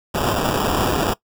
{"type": "noise with sample-and-hold", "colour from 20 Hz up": "white", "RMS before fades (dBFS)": -20, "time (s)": [0.14, 1.14], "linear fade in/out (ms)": 10, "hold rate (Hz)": 2100, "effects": ["noise-tail reverb RT60 0.1 s tail -20 dB re dry"]}